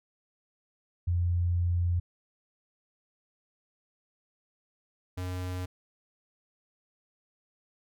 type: tone pair in turn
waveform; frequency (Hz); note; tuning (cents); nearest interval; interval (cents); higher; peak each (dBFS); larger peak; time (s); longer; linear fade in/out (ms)
sine / square; 87.31 / 91.09; F2 / F#2; 0 / -27; minor second; 73; second; -24 / -33; first; 1.07-2 / 5.17-5.66; first; 10
effects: none